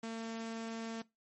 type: tone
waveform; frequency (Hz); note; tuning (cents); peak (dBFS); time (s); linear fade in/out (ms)
sawtooth; 226.5; A#3; -50; -35; 0.03-1.02; 5
effects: noise-tail reverb RT60 0.2 s tail -20 dB re dry + MP3 32 kbps